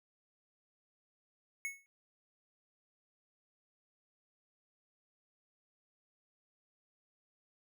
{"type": "tone with exponential decay", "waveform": "square", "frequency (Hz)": 2200, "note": "C#7", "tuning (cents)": -14, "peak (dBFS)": -34, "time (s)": [1.65, 1.86], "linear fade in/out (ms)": 0, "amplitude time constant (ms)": 45, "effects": []}